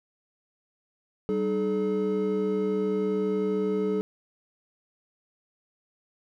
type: tone cluster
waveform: triangle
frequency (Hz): 193.9 / 306.5 / 427.1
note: G3 / D#4 / G#4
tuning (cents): -19 / -26 / +48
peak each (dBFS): -27 / -31 / -24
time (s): 1.29-4.01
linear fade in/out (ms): 0
effects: none